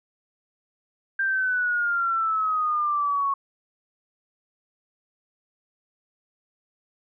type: exponential sweep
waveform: sine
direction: down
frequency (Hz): 1588 to 1100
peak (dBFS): -21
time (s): 1.19-3.34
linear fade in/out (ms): 5
effects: none